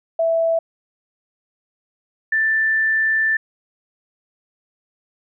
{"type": "tone pair in turn", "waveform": "sine", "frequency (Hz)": [659.3, 1769.3], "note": ["E5", "A6"], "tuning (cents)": [0, 9], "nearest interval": "octave + perfect fourth", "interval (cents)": 1709, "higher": "second", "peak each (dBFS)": [-15, -15], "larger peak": "neither", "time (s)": [[0.19, 0.59], [2.32, 3.37]], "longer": "second", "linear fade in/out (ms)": 5, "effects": []}